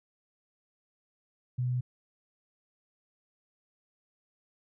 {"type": "tone", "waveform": "sine", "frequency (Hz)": 124.9, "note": "B2", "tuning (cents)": 20, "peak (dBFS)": -27, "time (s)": [1.58, 1.81], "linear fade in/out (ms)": 10, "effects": []}